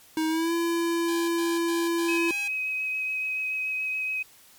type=tone with pitch glide; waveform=square; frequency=316.5 to 337.3 Hz; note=D#4 to E4; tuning=+30 to +40 cents; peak=-24 dBFS; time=0.17-2.31 s; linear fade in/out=2 ms; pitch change=+110 cents; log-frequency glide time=0.28-0.53 s
type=tone bursts; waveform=5% pulse; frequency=811 Hz; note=G#5; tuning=41 cents flat; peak=-25 dBFS; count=5; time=1.08-2.48 s; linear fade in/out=5 ms; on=200 ms; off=100 ms
type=tone with vibrato; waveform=sine; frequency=2535 Hz; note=D#7; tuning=32 cents sharp; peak=-26 dBFS; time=2.08-4.23 s; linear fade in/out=10 ms; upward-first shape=sine; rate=7 Hz; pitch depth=12 cents each way
effects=white hiss -54 dBFS RMS until 4.58 s + MP3 96 kbps